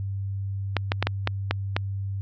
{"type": "clicks", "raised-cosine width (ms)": 0.3, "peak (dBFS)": -6, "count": 7, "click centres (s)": [0.767, 0.919, 1.026, 1.07, 1.274, 1.51, 1.765], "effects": ["added 98 Hz sine -27 dBFS peak until 2.21 s", "low-pass 5000 Hz 12 dB/octave"]}